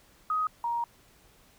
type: tone pair in turn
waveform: sine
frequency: 1256 / 940.9 Hz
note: D#6 / A#5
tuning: +16 / +16 cents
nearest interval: perfect fourth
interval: 500 cents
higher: first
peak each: -25 / -27 dBFS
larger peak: first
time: 0.3-0.47 / 0.64-0.84 s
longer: second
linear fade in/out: 2 ms
effects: pink hiss -60 dBFS RMS until 1.58 s